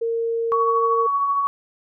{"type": "tone", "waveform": "sine", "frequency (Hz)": 460, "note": "A#4", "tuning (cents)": -23, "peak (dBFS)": -20, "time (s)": [0.01, 1.07], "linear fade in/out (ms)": 10}
{"type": "tone with tremolo", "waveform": "sine", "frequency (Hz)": 1122, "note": "C#6", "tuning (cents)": 21, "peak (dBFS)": -16, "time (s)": [0.52, 1.47], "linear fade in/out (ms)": 0, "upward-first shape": "triangle", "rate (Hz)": 13, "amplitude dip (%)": 40}
{"effects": []}